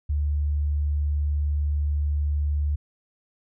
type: tone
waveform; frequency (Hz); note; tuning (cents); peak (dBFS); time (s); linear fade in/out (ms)
sine; 73.4; D2; 0; -21; 0.09-2.76; 10
effects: none